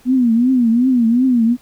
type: tone with vibrato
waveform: sine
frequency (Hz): 243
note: B3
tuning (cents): -28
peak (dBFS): -10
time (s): 0.05-1.57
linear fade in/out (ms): 50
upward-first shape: triangle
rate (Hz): 2.7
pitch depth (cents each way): 160
effects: pink hiss -50 dBFS RMS until 1.61 s